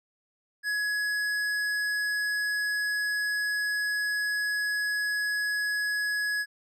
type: tone with tanh clipping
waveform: sine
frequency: 1681 Hz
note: G#6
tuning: 20 cents sharp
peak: -28 dBFS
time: 0.63-6.46 s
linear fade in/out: 50 ms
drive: 14 dB
effects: none